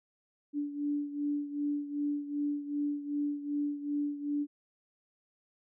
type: beating tone pair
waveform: sine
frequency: 290 / 292.6 Hz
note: D4 / D4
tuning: -22 / -6 cents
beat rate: 2.6 Hz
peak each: -32 / -37 dBFS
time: 0.53-4.47 s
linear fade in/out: 50 ms
effects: none